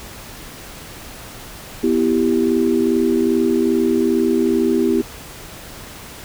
sine chord, E minor, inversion second, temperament equal, 246.9 / 329.6 / 392 Hz, B3 / E4 / G4, 0 / 0 / 0 cents, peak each -18 dBFS, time 1.83-5.02 s, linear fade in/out 10 ms, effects pink hiss -36 dBFS RMS until 6.24 s

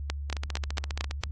two click trains, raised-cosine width 0.2 ms, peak -12 / -17 dBFS, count 6 / 13, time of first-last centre 0.1-1.236 / 0.3-1.111 s, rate 4.4 / 14.8 Hz, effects added 71 Hz sine -32 dBFS peak until 1.31 s + AAC 32 kbps

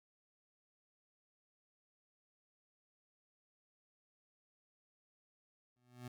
25% pulse tone with exponential growth, 123.47 Hz, B2, in tune, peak -40 dBFS, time 5.76-6.08 s, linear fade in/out 5 ms, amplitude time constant 69 ms, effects none

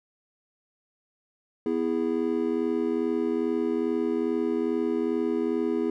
triangle chord, E major, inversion second, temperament just, 247.2 / 329.6 / 412 Hz, B3 / E4 / G#4, +2 / 0 / -14 cents, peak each -27 / -26 / -26 dBFS, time 1.66-5.9 s, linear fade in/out 2 ms, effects none

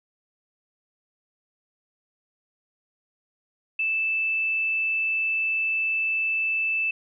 sine tone, 2637 Hz, E7, in tune, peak -22 dBFS, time 3.79-6.91 s, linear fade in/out 5 ms, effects none

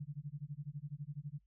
sine tone with tremolo, 145.2 Hz, D3, 19 cents flat, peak -38 dBFS, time 0-1.39 s, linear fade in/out 10 ms, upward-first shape sine, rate 12 Hz, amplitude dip 100%, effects noise-tail reverb RT60 0.1 s tail -25 dB re dry + added 50 Hz sine -70 dBFS peak until 1.46 s

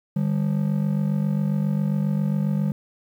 triangle ring-modulated tone, 174.61 Hz, F3, in tune, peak -15 dBFS, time 0.16-2.72 s, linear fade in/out 2 ms, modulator 23.7 Hz, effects 9-bit

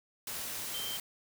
sine tone in noise, 3136 Hz, G7, in tune, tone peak -38 dBFS, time 0.74-0.97 s, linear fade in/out 2 ms, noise white, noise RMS -39 dBFS, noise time 0.27-1 s, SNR -2 dB, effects none

